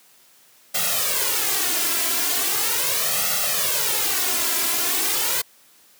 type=noise with flanger; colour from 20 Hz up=white; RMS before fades=-22 dBFS; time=0.74-5.42 s; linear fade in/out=10 ms; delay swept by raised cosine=1.5 to 3 ms; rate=0.39 Hz; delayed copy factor=+1; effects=white hiss -54 dBFS RMS until 5.99 s + high-pass 150 Hz 12 dB/octave